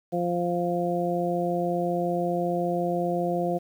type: harmonic tone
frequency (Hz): 174.61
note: F3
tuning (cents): 0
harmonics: 1 / 2 / 3 / 4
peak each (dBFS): -29 / -29 / -29 / -29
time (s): 0.12-3.59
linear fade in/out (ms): 20
effects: 9-bit